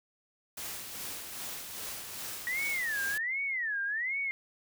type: noise with tremolo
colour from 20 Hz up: white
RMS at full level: -39 dBFS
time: 0.57-3.18 s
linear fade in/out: 5 ms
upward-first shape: sine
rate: 2.5 Hz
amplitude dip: 40%
type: tone with vibrato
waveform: sine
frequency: 1889 Hz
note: A#6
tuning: 22 cents sharp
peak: -30 dBFS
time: 2.47-4.31 s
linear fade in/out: 0 ms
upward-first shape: sine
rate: 1.3 Hz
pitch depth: 290 cents each way
effects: none